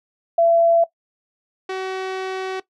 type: tone pair in turn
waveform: sine / sawtooth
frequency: 673 / 377.7 Hz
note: E5 / F#4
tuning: +36 / +36 cents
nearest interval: minor seventh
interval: 1000 cents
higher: first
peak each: -12 / -20 dBFS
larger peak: first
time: 0.38-0.84 / 1.69-2.6 s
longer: second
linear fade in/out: 5 ms
effects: noise-tail reverb RT60 0.1 s tail -17 dB re dry + low-pass 4000 Hz 12 dB/octave